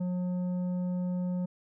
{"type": "tone with tanh clipping", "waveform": "sine", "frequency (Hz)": 180, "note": "F#3", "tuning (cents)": -47, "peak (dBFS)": -30, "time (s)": [0, 1.46], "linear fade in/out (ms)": 10, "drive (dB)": 8, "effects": []}